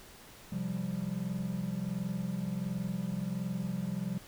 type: chord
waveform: triangle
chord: C suspended fourth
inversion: none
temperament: equal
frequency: 130.81 / 174.61 / 196 Hz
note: C3 / F3 / G3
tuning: 0 / 0 / 0 cents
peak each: -38 / -34 / -34 dBFS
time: 0.52-4.18 s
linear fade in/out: 5 ms
effects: pink hiss -53 dBFS RMS until 4.27 s